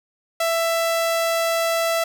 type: tone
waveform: sawtooth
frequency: 664 Hz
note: E5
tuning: 12 cents sharp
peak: -15 dBFS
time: 0.4-2.04 s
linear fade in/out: 5 ms
effects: none